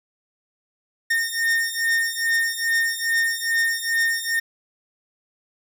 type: beating tone pair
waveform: 45% pulse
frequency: 1830 / 1832.4 Hz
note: A#6 / A#6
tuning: -32 / -30 cents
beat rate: 2.4 Hz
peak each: -23 dBFS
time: 1.1-4.4 s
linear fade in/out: 10 ms
effects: none